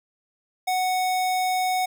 square tone, 740 Hz, F#5, in tune, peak -22 dBFS, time 0.67-1.86 s, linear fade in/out 10 ms, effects none

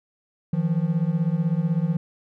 triangle beating tone pair, 157.9 / 173.9 Hz, D#3 / F3, +26 / -7 cents, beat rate 16 Hz, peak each -21 dBFS, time 0.53-1.97 s, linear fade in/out 5 ms, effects none

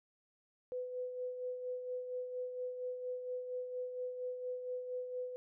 sine tone with tremolo, 501 Hz, B4, 25 cents sharp, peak -36 dBFS, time 0.72-5.36 s, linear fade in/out 0 ms, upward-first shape sine, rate 4.3 Hz, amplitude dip 50%, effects none

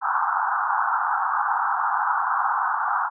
pink band-pass noise, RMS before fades -23 dBFS, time 0.01-3.1 s, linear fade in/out 50 ms, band 780 to 1500 Hz, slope 96 dB/octave, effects none

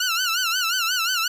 15% pulse tone with vibrato, 1416 Hz, F6, 23 cents sharp, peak -14 dBFS, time 0-1.28 s, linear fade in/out 5 ms, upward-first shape sine, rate 5.6 Hz, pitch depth 130 cents each way, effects resampled to 32000 Hz + 9-bit

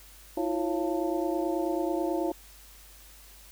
sine tone cluster, 323.2 / 352.4 / 551 / 688 / 888 Hz, E4 / F4 / C#5 / F5 / A5, -34 / +16 / -11 / -26 / +16 cents, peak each -30 / -31 / -34 / -35 / -38 dBFS, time 0.37-2.32 s, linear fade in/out 5 ms, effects added 50 Hz sine -53 dBFS peak until 3.51 s + white hiss -53 dBFS RMS until 3.51 s

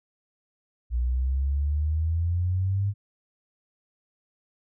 sine exponential sweep, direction up, 59 to 102.2 Hz, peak -22 dBFS, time 0.9-2.94 s, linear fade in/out 50 ms, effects none

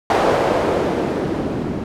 blue noise with low-pass filter sweep, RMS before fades -19 dBFS, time 0.1-1.84 s, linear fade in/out 2 ms, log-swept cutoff 670 to 240 Hz, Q 1.4, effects none

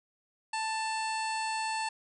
harmonic tone with a mistuned harmonic, 882 Hz, A5, 4 cents sharp, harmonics 1 / 2 / 3 / 4 / 5 / 6 / 7 / 8 / 9 / 10, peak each -32 / -40 / -39 / -51 / -41 / -53 / -56 / -53 / -46 / -48 dBFS, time 0.53-1.89 s, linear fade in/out 5 ms, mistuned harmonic 3, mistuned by +18 cents, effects none

